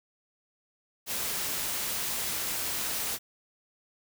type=noise; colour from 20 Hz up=white; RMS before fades=-32 dBFS; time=1.06-3.19 s; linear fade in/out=50 ms; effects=none